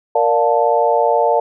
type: chord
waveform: sine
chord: Bb major seventh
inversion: none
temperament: equal with one note detuned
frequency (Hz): 466.2 / 587.3 / 706.2 / 880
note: Bb4 / D5 / F5 / A5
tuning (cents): 0 / 0 / +19 / 0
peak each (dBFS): -17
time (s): 0.15-1.4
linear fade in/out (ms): 5
effects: none